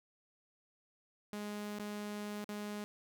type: tone with dropouts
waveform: sawtooth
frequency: 207.8 Hz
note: G#3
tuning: 1 cent sharp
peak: -36 dBFS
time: 1.33-2.84 s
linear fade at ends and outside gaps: 0 ms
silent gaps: 1.786-1.796 / 2.443-2.491 s
effects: none